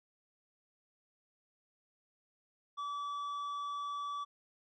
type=tone with tanh clipping; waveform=sine; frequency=1151 Hz; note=D6; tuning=35 cents flat; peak=-38 dBFS; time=2.77-4.25 s; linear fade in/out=20 ms; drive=7 dB; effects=none